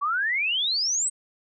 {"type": "exponential sweep", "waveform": "sine", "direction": "up", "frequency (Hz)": [1108.7, 8372], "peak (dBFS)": -22, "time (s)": [0.01, 1.1], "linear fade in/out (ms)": 20, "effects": []}